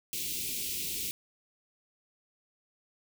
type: band-stop noise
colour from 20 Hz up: white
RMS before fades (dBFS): -35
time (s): 0.13-1.11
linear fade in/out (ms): 0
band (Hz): 440 to 2300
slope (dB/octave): 48
effects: none